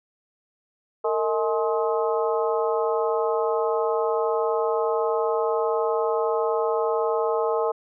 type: harmonic tone with a mistuned harmonic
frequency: 211.5 Hz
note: G#3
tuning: 32 cents sharp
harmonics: 2 / 3 / 4 / 5 / 6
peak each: -23 / -27 / -29 / -31 / -33 dBFS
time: 1.04-7.72 s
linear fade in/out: 10 ms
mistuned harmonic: 2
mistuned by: +130 cents
effects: none